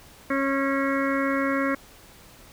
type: harmonic tone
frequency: 273.7 Hz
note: C#4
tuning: 22 cents flat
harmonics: 1 / 2 / 4 / 5 / 6 / 7 / 8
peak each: -25 / -28 / -31 / -32 / -33 / -33 / -34 dBFS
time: 0.3-1.75 s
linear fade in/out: 5 ms
effects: pink hiss -50 dBFS RMS until 2.52 s